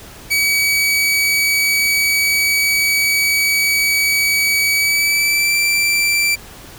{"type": "tone with pitch glide", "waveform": "sawtooth", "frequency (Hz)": [2273, 2342], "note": ["C#7", "D7"], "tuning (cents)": [43, -5], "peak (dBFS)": -10, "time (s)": [0.3, 6.36], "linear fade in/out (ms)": 20, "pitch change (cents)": 52, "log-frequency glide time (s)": [4.74, 5.57], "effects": ["pink hiss -38 dBFS RMS until 6.78 s"]}